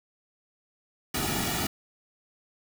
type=noise with comb filter; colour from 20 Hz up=pink; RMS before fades=-29 dBFS; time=1.14-1.67 s; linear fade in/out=5 ms; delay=1.9 ms; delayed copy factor=-0.9; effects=none